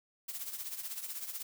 blue noise with tremolo, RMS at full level -38 dBFS, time 0.28-1.43 s, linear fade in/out 10 ms, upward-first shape triangle, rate 16 Hz, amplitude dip 75%, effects none

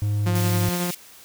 triangle tone, 103.83 Hz, G#2, in tune, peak -18 dBFS, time 0.02-0.69 s, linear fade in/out 0 ms
sawtooth tone with tremolo, 176.6 Hz, F3, 20 cents sharp, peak -18 dBFS, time 0.26-0.91 s, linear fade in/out 5 ms, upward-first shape triangle, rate 11 Hz, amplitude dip 35%
white high-pass noise, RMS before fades -32 dBFS, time 0.35-0.95 s, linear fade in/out 5 ms, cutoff 1900 Hz, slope 96 dB/octave
effects white hiss -47 dBFS RMS until 1.24 s

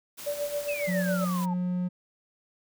white noise, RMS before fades -41 dBFS, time 0.17-1.46 s, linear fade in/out 20 ms
sine tone with tremolo, 581 Hz, D5, 19 cents flat, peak -26 dBFS, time 0.26-1.25 s, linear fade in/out 10 ms, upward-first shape sine, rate 7.3 Hz, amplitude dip 70%
sine exponential sweep, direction down, 2674 to 850 Hz, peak -33 dBFS, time 0.68-1.54 s, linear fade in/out 10 ms
triangle tone, 180 Hz, F#3, 47 cents flat, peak -24 dBFS, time 0.87-1.89 s, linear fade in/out 20 ms
effects none

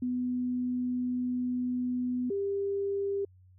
sine tone pair in turn, 249 / 397.8 Hz, B3 / G4, +14 / +25 cents, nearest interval minor sixth, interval 811 cents, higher second, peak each -28 dBFS, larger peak neither, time 0.02-2.3 / 2.3-3.25 s, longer first, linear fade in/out 5 ms, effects added 92 Hz sine -55 dBFS peak until 3.58 s

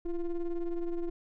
triangle ring-modulated tone, 175.6 Hz, F3, 10 cents sharp, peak -25 dBFS, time 0.05-1.1 s, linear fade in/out 10 ms, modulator 166 Hz, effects none

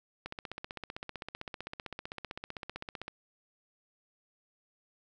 click train, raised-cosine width 0.3 ms, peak -23 dBFS, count 45, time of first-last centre 0.26-3.081 s, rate 15.6 Hz, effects none

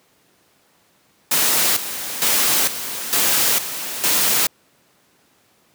white noise with tremolo, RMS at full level -17 dBFS, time 1.31-4.47 s, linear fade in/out 5 ms, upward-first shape square, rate 1.1 Hz, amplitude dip 70%, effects pink hiss -58 dBFS RMS until 5.74 s + high-pass 150 Hz 12 dB/octave

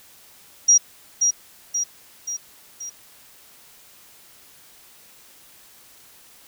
sine tone with echo, 5720 Hz, F8, 41 cents sharp, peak -10 dBFS, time 0.68-0.78 s, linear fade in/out 10 ms, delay 530 ms, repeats 4, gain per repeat -5 dB, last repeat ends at 2.9 s, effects white hiss -50 dBFS RMS until 6.47 s

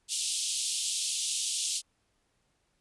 white band-pass noise, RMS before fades -32 dBFS, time 0.08-1.82 s, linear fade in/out 50 ms, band 2900 to 10000 Hz, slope 48 dB/octave, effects pink hiss -74 dBFS RMS until 2.8 s + resampled to 24000 Hz

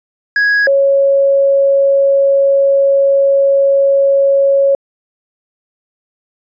triangle / sine tone pair in turn, 1661.2 / 552.3 Hz, G#6 / C#5, 0 / -6 cents, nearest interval octave + perfect fifth, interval 1906 cents, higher first, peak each -7 dBFS, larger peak neither, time 0.36-0.67 / 0.67-4.75 s, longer second, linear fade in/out 2 ms, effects resampled to 16000 Hz

